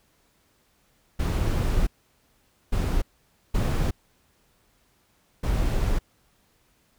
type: noise bursts at uneven times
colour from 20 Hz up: brown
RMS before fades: -23 dBFS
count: 4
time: 1.19-1.87 / 2.72-3.02 / 3.54-3.91 / 5.43-5.99 s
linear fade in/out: 10 ms
effects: pink hiss -65 dBFS RMS until 6.98 s